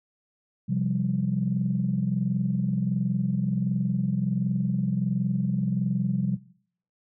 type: chord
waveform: sine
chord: C suspended fourth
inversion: none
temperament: equal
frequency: 130.81 / 174.61 / 196 Hz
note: C3 / F3 / G3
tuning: 0 / 0 / 0 cents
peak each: -27 dBFS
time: 0.68-6.37 s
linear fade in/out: 20 ms
effects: noise-tail reverb RT60 0.6 s tail -20 dB re dry + tanh soft clip ceiling -13 dBFS